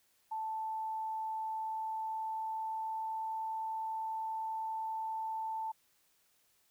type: tone with pitch glide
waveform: sine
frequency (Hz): 880 to 885.1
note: A5 to A5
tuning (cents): 0 to +10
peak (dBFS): -35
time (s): 0.31-5.72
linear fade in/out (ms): 10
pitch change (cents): +10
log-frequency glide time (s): 1.47-3.38
effects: white hiss -72 dBFS RMS until 6.7 s